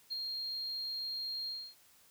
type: tone with ADSR envelope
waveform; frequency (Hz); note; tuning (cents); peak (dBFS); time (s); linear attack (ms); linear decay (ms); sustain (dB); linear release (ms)
sine; 4222; C8; +15; -31; 0.1-1.75; 27; 8; -4; 280
effects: tanh soft clip ceiling -33 dBFS + white hiss -64 dBFS RMS until 2.1 s